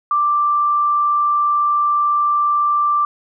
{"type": "tone", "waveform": "sine", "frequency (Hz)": 1177, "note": "D6", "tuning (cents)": 3, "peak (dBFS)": -13, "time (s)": [0.11, 3.05], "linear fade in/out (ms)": 2, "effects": []}